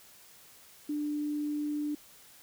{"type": "tone", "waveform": "sine", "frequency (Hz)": 296.4, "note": "D4", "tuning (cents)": 16, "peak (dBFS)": -30, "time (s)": [0.89, 1.95], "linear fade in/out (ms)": 5, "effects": ["white hiss -56 dBFS RMS until 2.42 s"]}